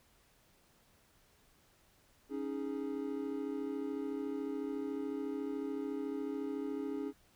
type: chord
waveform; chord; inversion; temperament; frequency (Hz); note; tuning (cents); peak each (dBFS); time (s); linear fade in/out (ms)
triangle; C# suspended second; none; equal; 277.2 / 311.1 / 415.3; C#4 / D#4 / G#4; 0 / 0 / 0; -37 / -40 / -39; 2.29-7.13; 50
effects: pink hiss -68 dBFS RMS until 7.35 s